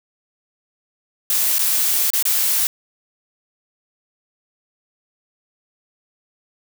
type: noise with dropouts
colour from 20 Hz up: blue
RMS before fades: -18 dBFS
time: 1.3-2.67 s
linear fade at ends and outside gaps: 1 ms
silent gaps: 1.584-1.592 / 2.103-2.134 / 2.226-2.253 s
effects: none